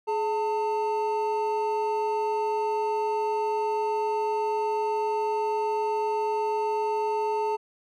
triangle tone pair together, 422.9 / 896 Hz, G#4 / A5, +31 / +31 cents, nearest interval octave + minor second, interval 1300 cents, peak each -25 dBFS, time 0.07-7.57 s, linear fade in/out 20 ms, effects none

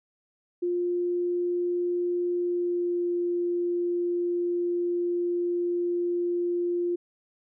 sine tone with pitch glide, 352.2 to 349.6 Hz, F4 to F4, +15 to +2 cents, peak -24 dBFS, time 0.62-6.96 s, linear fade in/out 10 ms, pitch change -13 cents, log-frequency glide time 2.33-3.12 s, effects none

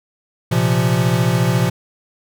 square chord, Bb suspended second, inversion none, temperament equal with one note detuned, 116.54 / 130.81 / 172.11 Hz, Bb2 / C3 / F3, 0 / 0 / -25 cents, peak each -19 dBFS, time 0.51-1.7 s, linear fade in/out 10 ms, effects none

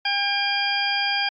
harmonic tone with a mistuned harmonic, 805 Hz, G5, 46 cents sharp, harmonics 1 / 2 / 3 / 4 / 6, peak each -27 / -27 / -27 / -27 / -27 dBFS, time 0.05-1.29 s, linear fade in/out 5 ms, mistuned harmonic 3, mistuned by -18 cents, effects AAC 64 kbps

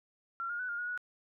sine tone with pitch steps, 1368 / 1422 / 1493 / 1412 / 1449 / 1464 Hz, F6 / F6 / F#6 / F6 / F#6 / F#6, -36 / +31 / +15 / +19 / -37 / -19 cents, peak -34 dBFS, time 0.4-0.976 s, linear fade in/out 0 ms, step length 96 ms, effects none

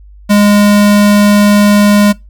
square tone, 205.8 Hz, G#3, 16 cents flat, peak -5 dBFS, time 0.29-2.13 s, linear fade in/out 20 ms, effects noise-tail reverb RT60 0.2 s tail -22 dB re dry + added 50 Hz sine -33 dBFS peak until 2.29 s

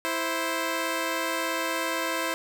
10% pulse tone pair together, 329.4 / 523.3 Hz, E4 / C5, -1 / 0 cents, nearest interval minor sixth, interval 801 cents, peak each -21 dBFS, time 0.05-2.34 s, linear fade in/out 0 ms, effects none

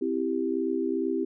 sine chord, C major, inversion none, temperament equal, 261.6 / 329.6 / 392 Hz, C4 / E4 / G4, 0 / 0 / 0 cents, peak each -30 / -29 / -29 dBFS, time 0.01-1.25 s, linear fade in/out 10 ms, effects none

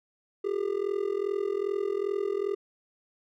triangle tone with amplitude modulation, 400.5 Hz, G4, 37 cents sharp, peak -21 dBFS, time 0.44-2.55 s, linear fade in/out 10 ms, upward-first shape sine, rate 42.5 Hz, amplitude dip 90%, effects none

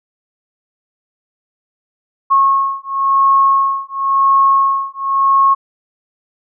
sine beating tone pair, 1091 / 1091.95 Hz, C#6 / C#6, -28 / -26 cents, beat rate 0.95 Hz, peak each -13 dBFS, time 2.3-5.55 s, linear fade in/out 20 ms, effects none

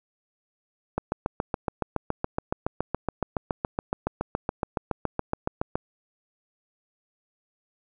click train, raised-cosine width 1 ms, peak -11 dBFS, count 35, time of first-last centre 0.98-5.755 s, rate 7.12 Hz, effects none

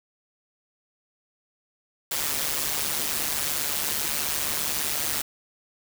white noise with amplitude modulation, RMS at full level -24 dBFS, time 2.11-5.22 s, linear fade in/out 5 ms, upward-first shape sine, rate 148 Hz, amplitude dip 75%, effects none

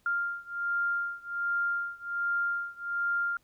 sine beating tone pair, 1396.9 / 1398.2 Hz, F6 / F6, 0 / +2 cents, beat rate 1.3 Hz, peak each -31 / -32 dBFS, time 0.06-3.37 s, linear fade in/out 2 ms, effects pink hiss -69 dBFS RMS until 3.43 s

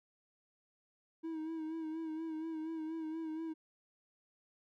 triangle tone with vibrato, 319.7 Hz, D#4, 47 cents sharp, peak -36 dBFS, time 1.23-3.54 s, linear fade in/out 20 ms, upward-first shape sine, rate 4.2 Hz, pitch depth 43 cents each way, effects none

